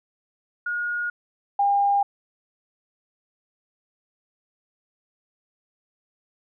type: tone pair in turn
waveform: sine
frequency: 1437 / 804.2 Hz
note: F6 / G5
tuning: +49 / +44 cents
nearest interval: minor seventh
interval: 1005 cents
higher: first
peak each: -24 / -17 dBFS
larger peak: second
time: 0.66-1.1 / 1.59-2.03 s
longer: neither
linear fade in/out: 5 ms
effects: none